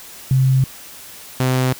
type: tone pair in turn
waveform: sine / sawtooth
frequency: 131.8 / 128.64 Hz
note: C3 / C3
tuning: +13 / -29 cents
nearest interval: unison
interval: 42 cents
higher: first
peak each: -11 dBFS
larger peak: neither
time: 0.31-0.64 / 1.4-1.73 s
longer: neither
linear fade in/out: 2 ms
effects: white hiss -38 dBFS RMS until 1.79 s